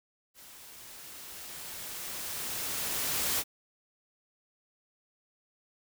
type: noise with level ramp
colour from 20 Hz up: white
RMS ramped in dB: -52 to -29 dBFS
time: 0.34-3.44 s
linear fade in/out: 50 ms
effects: none